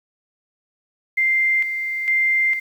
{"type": "tone with tremolo", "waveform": "sine", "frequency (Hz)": 2093, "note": "C7", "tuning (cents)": 0, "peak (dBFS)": -15, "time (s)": [1.17, 2.6], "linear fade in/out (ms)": 10, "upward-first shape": "square", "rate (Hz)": 1.1, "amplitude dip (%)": 55, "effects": ["8-bit"]}